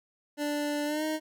25% pulse tone with pitch glide, 293.7 to 311.2 Hz, D4 to D#4, 0 to 0 cents, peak -25 dBFS, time 0.37-1.2 s, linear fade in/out 50 ms, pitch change +100 cents, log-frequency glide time 0.85-1.04 s, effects none

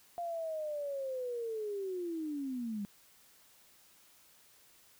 sine linear sweep, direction down, 698.5 to 196.9 Hz, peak -35 dBFS, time 0.18-2.85 s, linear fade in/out 0 ms, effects white hiss -63 dBFS RMS until 4.99 s

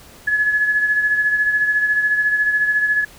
sine beating tone pair, 1700 / 1714 Hz, G#6 / A6, +40 / -46 cents, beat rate 14 Hz, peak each -15 / -24 dBFS, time 0.27-3.05 s, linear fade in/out 10 ms, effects pink hiss -44 dBFS RMS until 3.18 s

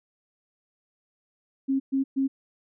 sine tone bursts, 270 Hz, C#4, 45 cents flat, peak -21 dBFS, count 3, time 1.68-2.28 s, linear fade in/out 20 ms, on 120 ms, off 120 ms, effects none

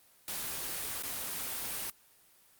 white noise with dropouts, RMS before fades -37 dBFS, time 0.28-1.9 s, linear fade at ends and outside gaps 1 ms, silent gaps 1.024-1.035 s, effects white hiss -63 dBFS RMS until 2.59 s + Opus 24 kbps

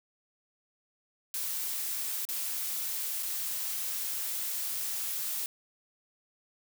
blue noise with dropouts, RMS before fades -34 dBFS, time 1.34-5.46 s, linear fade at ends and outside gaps 1 ms, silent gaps 2.252-2.288 / 3.226-3.23 s, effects none

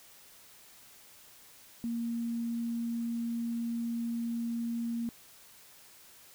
sine tone, 233.1 Hz, A#3, in tune, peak -31 dBFS, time 1.84-5.09 s, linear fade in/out 0 ms, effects white hiss -56 dBFS RMS until 6.34 s

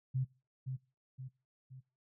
sine tone with echo, 130.7 Hz, C3, 1 cent flat, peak -30 dBFS, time 0.14-0.25 s, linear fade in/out 20 ms, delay 520 ms, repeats 3, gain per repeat -6 dB, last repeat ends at 1.81 s, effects noise-tail reverb RT60 0.3 s tail -20 dB re dry

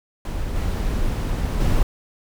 brown noise with level steps, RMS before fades -25 / -22 / -18 dBFS, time 0.25-1.83 s, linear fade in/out 2 ms, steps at 0.55 / 1.6 s, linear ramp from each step 10 ms, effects none

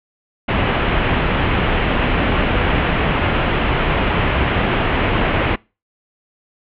pink low-pass noise, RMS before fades -17 dBFS, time 0.48-5.56 s, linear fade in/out 10 ms, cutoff 3100 Hz, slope 48 dB/octave, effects noise-tail reverb RT60 0.3 s tail -25 dB re dry

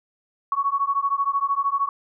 sine beating tone pair, 1108.7 / 1121.7 Hz, C#6 / C#6, 0 / +20 cents, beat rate 13 Hz, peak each -23 dBFS, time 0.52-1.89 s, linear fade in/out 2 ms, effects none

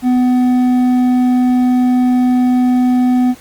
triangle tone with hard clipping, 250.2 Hz, B3, 23 cents sharp, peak -10 dBFS, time 0.02-3.35 s, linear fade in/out 50 ms, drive 9 dB, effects pink hiss -40 dBFS RMS until 3.4 s + MP3 96 kbps

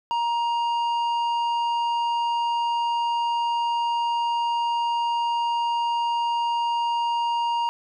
triangle tone with tanh clipping, 940 Hz, A#5, 14 cents sharp, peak -23 dBFS, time 0.11-7.69 s, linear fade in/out 0 ms, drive 13 dB, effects none

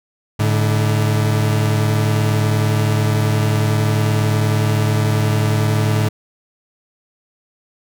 40% pulse tone pair together, 107.36 / 146.83 Hz, A2 / D3, -42 / 0 cents, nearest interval perfect fourth, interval 542 cents, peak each -14 / -20 dBFS, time 0.39-6.09 s, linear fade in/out 10 ms, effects none

